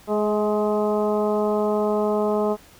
harmonic tone with a mistuned harmonic, 210 Hz, G#3, 19 cents sharp, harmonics 1 / 2 / 3 / 4 / 5 / 6, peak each -25 / -22 / -25 / -30 / -32 / -35 dBFS, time 0.07-2.57 s, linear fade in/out 50 ms, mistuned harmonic 3, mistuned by +18 cents, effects pink hiss -50 dBFS RMS until 2.79 s

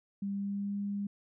sine tone with pitch glide, 199 to 201.8 Hz, G3 to G#3, +26 to -49 cents, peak -32 dBFS, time 0.22-1.07 s, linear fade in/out 5 ms, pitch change +25 cents, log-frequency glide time 0.33-0.75 s, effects none

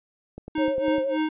click train, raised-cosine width 2 ms, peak -24 dBFS, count 7, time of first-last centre 0.38-0.982 s, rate 9.96 Hz
square tone with tremolo, 311.1 Hz, D#4, in tune, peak -22 dBFS, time 0.55-1.29 s, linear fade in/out 5 ms, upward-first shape sine, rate 3.4 Hz, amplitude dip 95%
sine tone with vibrato, 538 Hz, C5, 48 cents sharp, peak -23 dBFS, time 0.57-1.18 s, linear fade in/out 50 ms, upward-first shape sine, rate 8.4 Hz, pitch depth 42 cents each way
effects resampled to 8000 Hz

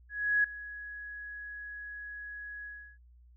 sine tone with ADSR envelope, 1673 Hz, G#6, 12 cents sharp, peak -22 dBFS, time 0.09-2.98 s, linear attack 350 ms, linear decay 5 ms, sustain -18 dB, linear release 330 ms, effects added 60 Hz sine -55 dBFS peak until 3.36 s

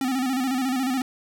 square tone with vibrato, 259.8 Hz, C4, 12 cents flat, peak -23 dBFS, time 0.01-1.02 s, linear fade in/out 2 ms, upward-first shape square, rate 14 Hz, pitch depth 63 cents each way, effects none

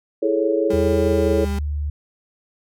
sine chord, A major seventh, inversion second, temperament equal, 329.6 / 415.3 / 440 / 554.4 Hz, E4 / G#4 / A4 / C#5, 0 / 0 / 0 / 0 cents, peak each -22 dBFS, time 0.22-1.45 s, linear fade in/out 10 ms
35% pulse tone with vibrato, 200 Hz, G3, 35 cents sharp, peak -24 dBFS, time 0.7-1.59 s, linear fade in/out 5 ms, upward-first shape sine, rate 16 Hz, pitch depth 9 cents each way
sine tone with pitch glide, 81.5 to 73.45 Hz, E2 to D2, -19 to +1 cents, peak -21 dBFS, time 0.73-1.9 s, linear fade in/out 5 ms, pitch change -180 cents, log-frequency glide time 1.11-1.61 s
effects none

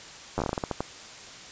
slowing click train, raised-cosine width 1 ms, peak -13 dBFS, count 12, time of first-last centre 0.38-0.806 s, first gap 10 ms, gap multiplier 1.25, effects white hiss -44 dBFS RMS until 1.51 s + resampled to 16000 Hz

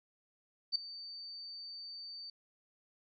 sine tone with ADSR envelope, 4588 Hz, D8, 41 cents flat, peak -26 dBFS, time 0.72-2.3 s, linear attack 35 ms, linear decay 4 ms, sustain -18 dB, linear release 3 ms, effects none

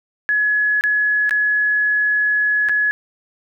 sine tone with dropouts, 1693 Hz, G#6, 33 cents sharp, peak -14 dBFS, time 0.29-2.91 s, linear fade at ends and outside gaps 0 ms, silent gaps 0.81-0.838 / 1.294-1.309 / 2.687-2.694 s, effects none

